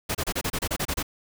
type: noise bursts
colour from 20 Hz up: pink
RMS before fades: -27 dBFS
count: 11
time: 0.09-1.029 s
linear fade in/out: 10 ms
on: 59 ms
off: 29 ms
effects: none